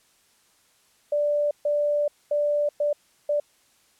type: tone bursts at uneven times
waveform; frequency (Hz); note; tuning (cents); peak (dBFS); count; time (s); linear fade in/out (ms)
sine; 587.3; D5; 0; -20; 5; 1.12-1.51 / 1.65-2.08 / 2.31-2.69 / 2.8-2.93 / 3.29-3.4; 5
effects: white hiss -62 dBFS RMS until 3.99 s + low-pass 11000 Hz 12 dB/octave